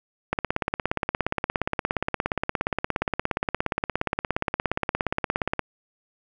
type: click train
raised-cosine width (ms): 0.5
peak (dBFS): -8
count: 91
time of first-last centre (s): 0.33-5.593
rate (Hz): 17.1
effects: none